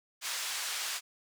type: band-pass noise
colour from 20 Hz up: white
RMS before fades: -36 dBFS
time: 0.21-1.01 s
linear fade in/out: 50 ms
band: 980 to 7300 Hz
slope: 12 dB/octave
effects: none